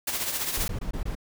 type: noise with tremolo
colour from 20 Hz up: white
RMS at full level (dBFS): -27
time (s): 0.07-0.68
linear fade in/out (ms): 5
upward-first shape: triangle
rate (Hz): 15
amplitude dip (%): 60
type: noise bursts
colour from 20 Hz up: brown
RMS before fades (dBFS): -30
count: 5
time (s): 0.57-1.152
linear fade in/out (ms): 5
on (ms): 98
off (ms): 23
effects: none